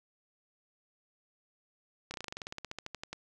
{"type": "slowing click train", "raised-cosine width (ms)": 0.2, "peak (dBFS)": -22, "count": 19, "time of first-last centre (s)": [2.11, 3.13], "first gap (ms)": 30, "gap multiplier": 1.07, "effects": []}